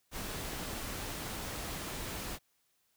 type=noise; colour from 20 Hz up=pink; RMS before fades=-40 dBFS; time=0.11-2.39 s; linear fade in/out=50 ms; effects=white hiss -75 dBFS RMS until 2.96 s